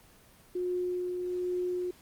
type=tone with tremolo; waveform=sine; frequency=359.9 Hz; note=F#4; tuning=48 cents flat; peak=-28 dBFS; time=0.55-1.91 s; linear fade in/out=5 ms; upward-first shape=triangle; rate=1.2 Hz; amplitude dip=35%; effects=pink hiss -58 dBFS RMS until 2.01 s + Opus 24 kbps